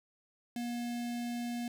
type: tone with notch filter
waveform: square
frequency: 238.9 Hz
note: A#3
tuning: 43 cents sharp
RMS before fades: -37 dBFS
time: 0.56-1.68 s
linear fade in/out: 2 ms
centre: 1200 Hz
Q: 2
effects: none